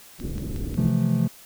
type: low-pass noise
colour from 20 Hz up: pink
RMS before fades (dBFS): -30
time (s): 0.18-0.92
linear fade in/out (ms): 50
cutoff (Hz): 360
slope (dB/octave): 24
type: click train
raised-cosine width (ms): 0.2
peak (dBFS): -26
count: 4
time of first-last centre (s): 0.2-0.742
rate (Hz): 5.53
type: chord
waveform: triangle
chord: F major seventh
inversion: second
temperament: just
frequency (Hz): 130.96 / 163.7 / 174.61 / 218.3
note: C3 / E3 / F3 / A3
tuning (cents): +2 / -12 / 0 / -13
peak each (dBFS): -22 / -24 / -23 / -22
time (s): 0.77-1.28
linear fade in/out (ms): 10
effects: white hiss -48 dBFS RMS until 1.45 s